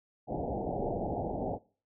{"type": "low-pass noise", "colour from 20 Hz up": "white", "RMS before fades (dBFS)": -34, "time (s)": [0.27, 1.59], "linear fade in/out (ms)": 50, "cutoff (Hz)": 820, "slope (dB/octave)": 96, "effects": ["noise-tail reverb RT60 0.4 s tail -22 dB re dry"]}